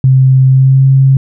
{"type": "tone with pitch glide", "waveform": "sine", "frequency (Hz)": [131.6, 134.44], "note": ["C3", "C3"], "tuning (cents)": [10, 47], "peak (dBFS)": -3, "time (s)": [0.04, 1.17], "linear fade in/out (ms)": 2, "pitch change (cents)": 37, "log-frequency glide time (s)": [0.48, 0.85], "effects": []}